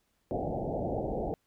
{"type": "low-pass noise", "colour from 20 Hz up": "white", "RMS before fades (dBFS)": -33, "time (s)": [0.31, 1.34], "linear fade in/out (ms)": 0, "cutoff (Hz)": 790, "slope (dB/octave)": 96, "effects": ["pink hiss -75 dBFS RMS until 1.46 s"]}